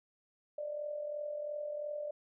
sine tone with amplitude modulation, 593 Hz, D5, 17 cents sharp, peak -34 dBFS, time 0.58-2.11 s, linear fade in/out 5 ms, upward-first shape sine, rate 42.9 Hz, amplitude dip 55%, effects none

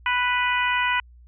harmonic tone, 493.9 Hz, B4, in tune, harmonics 2 / 3 / 4 / 5 / 6, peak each -24 / -26 / -26 / -27 / -31 dBFS, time 0.06-1 s, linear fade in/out 2 ms, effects added 60 Hz sine -46 dBFS peak until 1.27 s

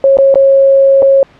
sine tone with dropouts, 545 Hz, C#5, 29 cents flat, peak -3 dBFS, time 0.04-1.23 s, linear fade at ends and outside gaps 1 ms, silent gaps 0.171-0.186 / 0.342-0.356 / 1.022-1.027 s, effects pink hiss -43 dBFS RMS until 1.39 s + low-pass 3000 Hz 12 dB/octave

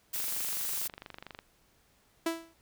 blue noise, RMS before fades -34 dBFS, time 0.13-0.88 s, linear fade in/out 10 ms
click train, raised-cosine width 0.3 ms, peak -27 dBFS, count 31, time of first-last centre 0.16-1.39 s, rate 24.4 Hz
sawtooth tone with exponential decay, 330 Hz, E4, 2 cents sharp, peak -22 dBFS, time 2.26-2.54 s, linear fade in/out 5 ms, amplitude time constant 60 ms
effects pink hiss -67 dBFS RMS until 2.61 s

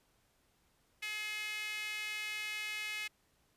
sawtooth tone with high-pass filter, 424.3 Hz, G#4, 37 cents sharp, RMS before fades -40 dBFS, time 1.02-3.08 s, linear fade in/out 10 ms, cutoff 2300 Hz, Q 4.4, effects pink hiss -73 dBFS RMS until 3.56 s + resampled to 32000 Hz

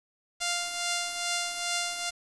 5% pulse tone with tremolo, 698.5 Hz, F5, in tune, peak -15 dBFS, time 0.4-2.11 s, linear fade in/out 20 ms, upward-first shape triangle, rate 2.4 Hz, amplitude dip 60%, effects resampled to 22050 Hz + 8-bit

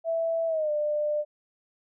sine tone with pitch glide, 659.3 to 597.6 Hz, E5 to D5, 0 to +30 cents, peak -24 dBFS, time 0.04-1.25 s, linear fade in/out 50 ms, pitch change -170 cents, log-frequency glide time 0.47-0.71 s, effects none

